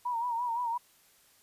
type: tone with vibrato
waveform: sine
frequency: 950 Hz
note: A#5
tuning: 33 cents sharp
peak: -29 dBFS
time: 0.05-0.78 s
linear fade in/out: 10 ms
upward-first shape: sine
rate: 5.8 Hz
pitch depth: 73 cents each way
effects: white hiss -63 dBFS RMS until 1.42 s + resampled to 32000 Hz